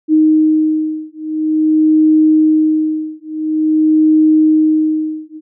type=beating tone pair; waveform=sine; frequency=311.1 / 311.58 Hz; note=D#4 / D#4; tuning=0 / +3 cents; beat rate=0.48 Hz; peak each=-12 dBFS; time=0.08-5.41 s; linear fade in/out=50 ms; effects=none